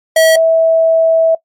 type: tone pair in turn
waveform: square / sine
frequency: 645 / 652.1 Hz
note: E5 / E5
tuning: -38 / -19 cents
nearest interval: unison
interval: 19 cents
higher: second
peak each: -6 dBFS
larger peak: neither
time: 0.16-0.36 / 0.36-1.35 s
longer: second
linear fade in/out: 5 ms
effects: noise-tail reverb RT60 0.1 s tail -20 dB re dry + MP3 64 kbps